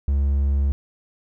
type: tone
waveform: triangle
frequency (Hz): 69.7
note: C#2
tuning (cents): +10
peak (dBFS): -15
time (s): 0.08-0.72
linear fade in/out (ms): 0
effects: none